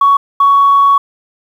sine tone pair in turn, 1118 / 1118 Hz, C#6 / C#6, +14 / +14 cents, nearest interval unison, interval 0 cents, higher neither, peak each -4 dBFS, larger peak neither, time 0.01-0.17 / 0.4-0.98 s, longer second, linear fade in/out 5 ms, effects tanh soft clip ceiling -1 dBFS + 7-bit

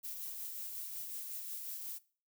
violet noise with tremolo, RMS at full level -42 dBFS, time 0.03-1.99 s, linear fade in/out 20 ms, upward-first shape sine, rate 5.5 Hz, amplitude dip 30%, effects noise-tail reverb RT60 0.4 s tail -20 dB re dry

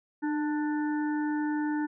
harmonic tone with a mistuned harmonic, 295.4 Hz, D4, 10 cents sharp, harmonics 1 / 3 / 5 / 6, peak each -27 / -37 / -41 / -43 dBFS, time 0.22-1.87 s, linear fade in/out 20 ms, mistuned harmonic 1, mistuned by +34 cents, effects none

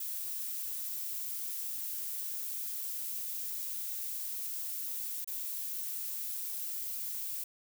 violet noise with dropouts, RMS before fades -38 dBFS, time 0-7.44 s, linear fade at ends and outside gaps 5 ms, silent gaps 5.245-5.275 s, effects none

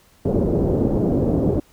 white low-pass noise, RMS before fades -19 dBFS, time 0.25-1.6 s, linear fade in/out 5 ms, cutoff 460 Hz, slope 24 dB/octave, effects pink hiss -55 dBFS RMS until 1.72 s

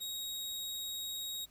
sawtooth tone, 3783 Hz, A#7, 25 cents sharp, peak -35 dBFS, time 0-1.46 s, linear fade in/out 20 ms, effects added 50 Hz sine -70 dBFS peak until 1.5 s + pink hiss -66 dBFS RMS until 1.5 s

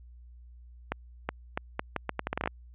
accelerating click train, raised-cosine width 0.5 ms, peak -14 dBFS, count 14, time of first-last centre 0.92-2.475 s, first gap 370 ms, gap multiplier 0.77, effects added 60 Hz sine -48 dBFS peak until 2.74 s + resampled to 8000 Hz

